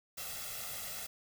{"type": "noise with comb filter", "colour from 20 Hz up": "white", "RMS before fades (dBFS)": -42, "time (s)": [0.17, 1.07], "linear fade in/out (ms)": 10, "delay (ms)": 1.5, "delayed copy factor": 0.75, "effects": []}